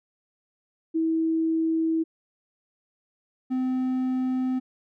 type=tone pair in turn; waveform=sine / triangle; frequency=323.8 / 257 Hz; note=E4 / C4; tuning=-31 / -31 cents; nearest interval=major third; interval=400 cents; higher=first; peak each=-21 dBFS; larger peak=neither; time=0.94-2.04 / 3.5-4.6 s; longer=neither; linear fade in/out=20 ms; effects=none